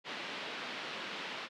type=band-pass noise; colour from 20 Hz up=white; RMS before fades=-42 dBFS; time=0.04-1.49 s; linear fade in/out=50 ms; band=170 to 3600 Hz; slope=24 dB/octave; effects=none